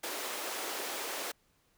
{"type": "high-pass noise", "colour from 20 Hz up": "pink", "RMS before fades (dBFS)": -38, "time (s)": [0.03, 1.32], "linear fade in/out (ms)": 10, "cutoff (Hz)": 350, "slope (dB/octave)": 24, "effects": ["pink hiss -71 dBFS RMS until 1.77 s"]}